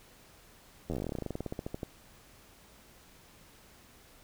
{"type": "slowing click train", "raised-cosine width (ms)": 2, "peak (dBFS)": -22, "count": 26, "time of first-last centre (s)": [0.9, 1.832], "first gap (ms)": 11, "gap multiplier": 1.09, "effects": ["pink hiss -58 dBFS RMS until 4.23 s"]}